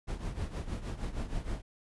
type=noise with tremolo; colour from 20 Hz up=brown; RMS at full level=-33 dBFS; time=0.07-1.62 s; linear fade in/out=20 ms; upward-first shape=triangle; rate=6.4 Hz; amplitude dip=80%; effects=resampled to 24000 Hz